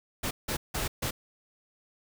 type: noise bursts at uneven times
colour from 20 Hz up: pink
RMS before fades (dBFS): -31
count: 4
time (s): 0.23-0.31 / 0.48-0.57 / 0.74-0.88 / 1.02-1.11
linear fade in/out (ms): 10
effects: none